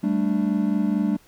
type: chord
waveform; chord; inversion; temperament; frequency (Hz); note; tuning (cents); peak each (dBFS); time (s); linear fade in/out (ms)
triangle; G suspended second; none; just; 196 / 220.5 / 294; G3 / A3 / D4; 0 / +4 / +2; -21 / -22 / -23; 0.03-1.17; 10
effects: pink hiss -56 dBFS RMS until 1.27 s